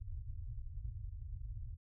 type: low-pass noise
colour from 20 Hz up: pink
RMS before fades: -44 dBFS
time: 0-1.77 s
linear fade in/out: 20 ms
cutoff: 120 Hz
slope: 96 dB/octave
effects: none